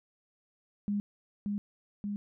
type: tone with echo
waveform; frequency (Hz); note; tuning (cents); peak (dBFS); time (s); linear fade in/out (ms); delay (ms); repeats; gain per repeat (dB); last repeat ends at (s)
sine; 204.4; G#3; -27; -28; 0.88-1; 0; 580; 2; -2; 2.16
effects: none